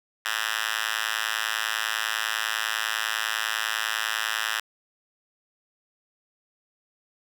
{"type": "tone with high-pass filter", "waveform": "5% pulse", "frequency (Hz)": 110, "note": "A2", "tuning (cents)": 0, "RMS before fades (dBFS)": -28, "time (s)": [0.25, 4.6], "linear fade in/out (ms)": 5, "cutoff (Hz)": 1900, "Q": 3, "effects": []}